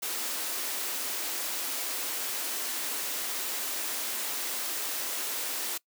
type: high-pass noise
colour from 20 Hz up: white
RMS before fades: -33 dBFS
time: 0.02-5.78 s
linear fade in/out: 10 ms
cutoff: 240 Hz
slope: 48 dB/octave
effects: noise-tail reverb RT60 0.1 s tail -22 dB re dry